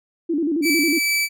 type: tone with vibrato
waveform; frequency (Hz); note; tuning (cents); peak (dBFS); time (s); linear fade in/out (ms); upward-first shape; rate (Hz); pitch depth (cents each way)
sine; 311.1; D#4; 0; -18; 0.29-0.99; 10; square; 11; 130
type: tone with tremolo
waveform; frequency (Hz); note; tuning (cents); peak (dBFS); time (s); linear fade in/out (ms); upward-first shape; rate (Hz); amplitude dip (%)
sawtooth; 2309; D7; -30; -14; 0.62-1.29; 50; triangle; 2.4; 25
effects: none